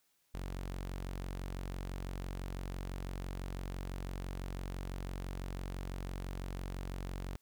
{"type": "tone", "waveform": "sawtooth", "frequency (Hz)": 45.98, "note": "F#1", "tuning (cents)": -10, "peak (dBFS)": -35, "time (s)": [0.34, 7.36], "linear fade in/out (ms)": 0, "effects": ["white hiss -75 dBFS RMS until 7.41 s"]}